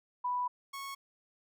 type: tone pair in turn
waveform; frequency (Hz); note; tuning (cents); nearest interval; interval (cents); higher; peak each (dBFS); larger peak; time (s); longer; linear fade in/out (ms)
sine / sawtooth; 987.8 / 1101.7; B5 / C#6; 0 / -11; major second; 189; second; -30 / -36; first; 0.24-0.48 / 0.73-0.95; first; 10
effects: none